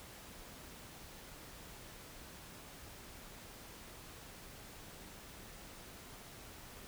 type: silence
effects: pink hiss -53 dBFS RMS until 6.87 s